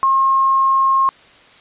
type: tone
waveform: sine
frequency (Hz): 1074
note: C6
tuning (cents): +45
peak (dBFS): -11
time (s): 0.03-1.09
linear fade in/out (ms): 0
effects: white hiss -46 dBFS RMS until 1.6 s + resampled to 8000 Hz